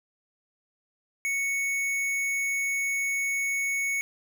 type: tone with tanh clipping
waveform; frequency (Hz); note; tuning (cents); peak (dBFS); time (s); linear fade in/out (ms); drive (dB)
sine; 2217; C#7; 0; -27; 1.25-4.01; 0; 17
effects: none

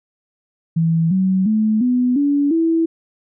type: tone with pitch steps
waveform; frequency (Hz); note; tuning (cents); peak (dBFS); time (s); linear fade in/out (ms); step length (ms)
sine; 164.1 / 188.5 / 216.5 / 248.7 / 285.7 / 328.2; E3 / F#3 / A3 / B3 / D4 / E4; -8 / +32 / -28 / +12 / -48 / -8; -13; 0.76-2.86; 10; 350
effects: none

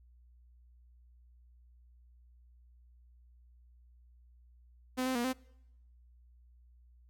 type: tone with pitch steps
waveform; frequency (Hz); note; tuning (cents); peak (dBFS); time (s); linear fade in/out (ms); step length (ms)
sawtooth; 255.5 / 259.3 / 239 / 258.8; C4 / C4 / A#3 / C4; -41 / -15 / +43 / -19; -27; 4.97-5.334; 20; 91
effects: noise-tail reverb RT60 0.9 s tail -26 dB re dry + added 60 Hz sine -58 dBFS peak until 7.09 s

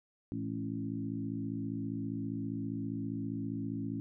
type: harmonic tone with a mistuned harmonic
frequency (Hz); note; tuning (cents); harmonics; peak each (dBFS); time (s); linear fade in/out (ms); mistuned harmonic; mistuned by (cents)
55; A1; 0; 2 / 3 / 4 / 5 / 6; -41 / -44 / -40 / -38 / -46; 0.32-4; 0; 4; -40
effects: none

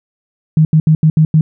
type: tone bursts at uneven times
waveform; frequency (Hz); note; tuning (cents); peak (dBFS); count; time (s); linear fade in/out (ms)
sine; 156.6; D#3; +11; -5; 6; 0.57-0.65 / 0.73-0.8 / 0.87-0.95 / 1.03-1.1 / 1.17-1.25 / 1.34-1.41; 2
effects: none

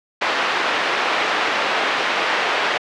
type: band-pass noise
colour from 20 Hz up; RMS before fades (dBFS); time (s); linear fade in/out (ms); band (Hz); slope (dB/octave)
white; -20; 0.21-2.78; 10; 420 to 2200; 12
effects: low-pass 5000 Hz 12 dB/octave

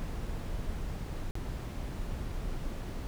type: noise with dropouts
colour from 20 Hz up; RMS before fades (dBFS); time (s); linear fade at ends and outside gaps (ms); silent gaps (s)
brown; -36; 0-3.07; 0; 1.31-1.354
effects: none

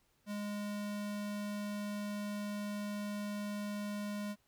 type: tone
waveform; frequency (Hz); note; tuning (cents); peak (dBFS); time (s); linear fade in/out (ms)
square; 206.3; G#3; -11; -38; 0.26-4.36; 50
effects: pink hiss -74 dBFS RMS until 4.47 s

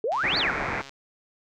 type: exponential two-way sweep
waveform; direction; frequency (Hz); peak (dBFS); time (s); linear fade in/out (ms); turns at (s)
sine; up then down; 408.7 to 4734 to 1332; -23; 0.04-0.51; 2; 0.38
type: click train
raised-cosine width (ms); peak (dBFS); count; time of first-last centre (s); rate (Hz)
0.2; -25; 107; 0.12-0.894; 137
type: low-pass noise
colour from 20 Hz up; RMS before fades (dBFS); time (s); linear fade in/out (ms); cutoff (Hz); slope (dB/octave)
white; -29; 0.23-0.82; 10; 2400; 96
effects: none

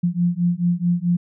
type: beating tone pair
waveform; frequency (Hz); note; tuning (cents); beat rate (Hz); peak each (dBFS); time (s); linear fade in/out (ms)
sine; 172.4 / 177; F3 / F3; -22 / +23; 4.6; -20; 0.03-1.17; 10
effects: none

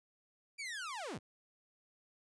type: linear sweep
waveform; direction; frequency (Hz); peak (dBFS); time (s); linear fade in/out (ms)
sawtooth; down; 2378 to 57.1; -37; 0.58-1.19; 20
effects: resampled to 22050 Hz

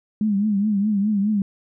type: tone with vibrato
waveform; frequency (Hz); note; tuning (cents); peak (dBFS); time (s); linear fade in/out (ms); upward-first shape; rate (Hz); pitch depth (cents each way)
sine; 206; G#3; -14; -17; 0.21-1.42; 2; triangle; 4.8; 110
effects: none

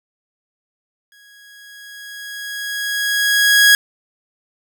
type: tone with exponential growth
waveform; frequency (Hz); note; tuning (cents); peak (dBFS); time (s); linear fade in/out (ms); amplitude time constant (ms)
sawtooth; 1656; G#6; -5; -3; 1.12-3.75; 1; 570
effects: none

